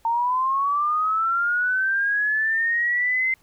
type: linear sweep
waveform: sine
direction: up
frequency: 908 to 2079 Hz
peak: -19 dBFS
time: 0.05-3.34 s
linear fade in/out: 2 ms
effects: pink hiss -60 dBFS RMS until 3.42 s